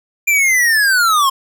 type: linear sweep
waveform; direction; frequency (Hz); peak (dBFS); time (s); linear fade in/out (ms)
square; down; 2391 to 1049; -11; 0.27-1.3; 10
effects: none